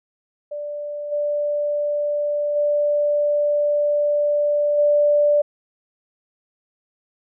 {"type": "tone with level steps", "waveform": "sine", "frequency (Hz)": 587.3, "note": "D5", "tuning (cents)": 0, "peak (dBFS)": [-26, -19, -16, -13], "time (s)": [0.51, 5.42], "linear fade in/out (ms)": 10, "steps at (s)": [1.11, 2.55, 4.77], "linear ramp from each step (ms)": 20, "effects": []}